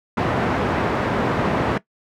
pink band-pass noise, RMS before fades -21 dBFS, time 0.17-1.78 s, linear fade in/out 5 ms, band 120 to 1500 Hz, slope 12 dB/octave, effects noise-tail reverb RT60 0.1 s tail -18 dB re dry

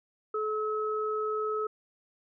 sine tone pair together, 430 / 1288.5 Hz, A4 / E6, -40 / -40 cents, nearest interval octave + perfect fifth, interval 1900 cents, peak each -30 / -32 dBFS, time 0.34-1.67 s, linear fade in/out 5 ms, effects none

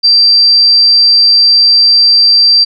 sine tone, 4699 Hz, D8, in tune, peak -3 dBFS, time 0.03-2.65 s, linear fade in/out 20 ms, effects none

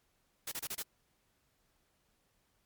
white noise bursts, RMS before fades -39 dBFS, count 5, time 0.47-0.825 s, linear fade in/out 5 ms, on 47 ms, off 30 ms, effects pink hiss -75 dBFS RMS until 2.65 s + MP3 96 kbps

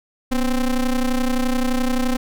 square ring-modulated tone, 130.81 Hz, C3, in tune, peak -15 dBFS, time 0.31-2.17 s, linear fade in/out 10 ms, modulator 115 Hz, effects none

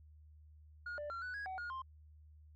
sine tone with pitch steps, 1434 / 590 / 1371 / 1487 / 1655 / 754 / 1432 / 1053 Hz, F6 / D5 / F6 / F#6 / G#6 / F#5 / F6 / C6, +45 / +8 / -32 / +8 / -6 / +32 / +43 / +11 cents, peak -38 dBFS, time 0.86-1.82 s, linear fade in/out 5 ms, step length 120 ms, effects tanh soft clip ceiling -40 dBFS + added 76 Hz sine -57 dBFS peak until 2.55 s

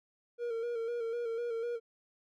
triangle tone with vibrato, 466.5 Hz, A#4, 1 cent sharp, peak -31 dBFS, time 0.38-1.8 s, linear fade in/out 50 ms, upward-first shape square, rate 4 Hz, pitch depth 39 cents each way, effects none

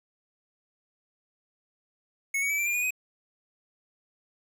square tone with pitch steps, 2200 / 2249 / 2299 / 2350 / 2402 / 2455 / 2510 Hz, C#7 / C#7 / D7 / D7 / D7 / D#7 / D#7, -14 / +24 / -37 / +1 / +38 / -24 / +15 cents, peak -26 dBFS, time 2.34-2.907 s, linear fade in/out 5 ms, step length 81 ms, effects 9-bit

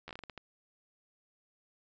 slowing click train, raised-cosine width 0.3 ms, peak -28 dBFS, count 9, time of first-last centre 0.08-0.377 s, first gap 12 ms, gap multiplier 1.31, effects resampled to 16000 Hz

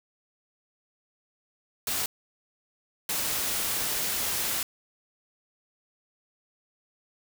white noise bursts at uneven times, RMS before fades -29 dBFS, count 2, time 1.87-2.06 / 3.09-4.63 s, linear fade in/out 2 ms, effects none

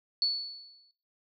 sine tone with exponential decay, 4435 Hz, C#8, in tune, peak -22 dBFS, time 0.22-0.91 s, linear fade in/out 1 ms, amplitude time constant 150 ms, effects noise-tail reverb RT60 0.4 s tail -21 dB re dry

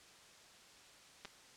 clicks, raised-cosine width 0.2 ms, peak -30 dBFS, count 2, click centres 1.249 / 1.254 s, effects white hiss -60 dBFS RMS until 1.56 s + low-pass 7000 Hz 12 dB/octave

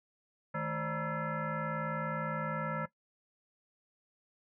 sine tone with frequency modulation, 589 Hz, D5, 5 cents sharp, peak -32 dBFS, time 0.54-2.86 s, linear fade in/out 10 ms, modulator 373 Hz, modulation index 3.1, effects noise-tail reverb RT60 0.1 s tail -17 dB re dry

